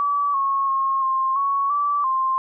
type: tone with pitch steps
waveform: sine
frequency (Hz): 1148 / 1094 / 1079 / 1060 / 1111 / 1158 / 1053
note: D6 / C#6 / C#6 / C6 / C#6 / D6 / C6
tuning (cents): -40 / -23 / -47 / +22 / +4 / -25 / +11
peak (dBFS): -18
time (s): 0-2.38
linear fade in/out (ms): 0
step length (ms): 340
effects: none